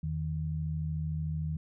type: tone pair together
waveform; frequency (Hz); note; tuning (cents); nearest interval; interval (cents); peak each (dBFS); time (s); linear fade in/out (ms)
sine; 82.7 / 156.12; E2 / D#3; +6 / +6; major seventh; 1100; -35 / -32; 0.03-1.57; 5
effects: none